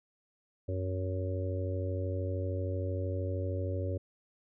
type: harmonic tone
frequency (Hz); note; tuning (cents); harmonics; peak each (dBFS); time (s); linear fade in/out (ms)
93; F#2; +9; 1 / 3 / 4 / 5 / 6; -32 / -42 / -42 / -42 / -40; 0.68-3.98; 10
effects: none